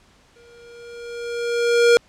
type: tone with exponential growth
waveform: square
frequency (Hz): 473.1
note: A#4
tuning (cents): +26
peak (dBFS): -10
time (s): 0.36-1.97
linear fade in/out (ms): 0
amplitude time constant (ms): 350
effects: pink hiss -55 dBFS RMS until 2.08 s + low-pass 7000 Hz 12 dB/octave